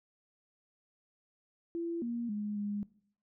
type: tone with pitch steps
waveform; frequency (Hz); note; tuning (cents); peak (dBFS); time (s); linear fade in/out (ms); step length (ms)
sine; 337.5 / 236 / 208.4 / 205.2; E4 / A#3 / G#3 / G#3; +41 / +22 / +6 / -21; -33; 1.75-2.83; 0; 270
effects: noise-tail reverb RT60 0.6 s tail -20 dB re dry